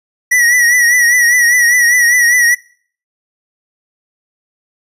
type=tone with vibrato; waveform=square; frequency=1931 Hz; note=B6; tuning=39 cents flat; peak=-8 dBFS; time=0.31-2.55 s; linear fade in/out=10 ms; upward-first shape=triangle; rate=5 Hz; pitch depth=69 cents each way; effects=noise-tail reverb RT60 0.5 s tail -23 dB re dry + resampled to 32000 Hz